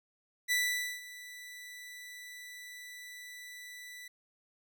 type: tone with ADSR envelope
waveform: sawtooth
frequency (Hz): 1975.5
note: B6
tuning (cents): 0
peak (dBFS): -23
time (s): 0.48-4.08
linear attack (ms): 35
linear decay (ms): 490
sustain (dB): -19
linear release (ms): 5
effects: none